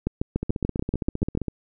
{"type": "two click trains", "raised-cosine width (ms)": 3, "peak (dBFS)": [-10, -14], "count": [10, 17], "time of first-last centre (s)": [[0.07, 1.374], [0.43, 1.483]], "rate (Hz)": [6.9, 15.2], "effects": []}